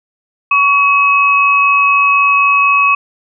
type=tone pair together; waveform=sine; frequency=1124 / 2561 Hz; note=C#6 / D#7; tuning=+24 / +49 cents; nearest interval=octave + major second; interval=1425 cents; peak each=-10 dBFS; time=0.51-2.95 s; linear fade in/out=5 ms; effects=none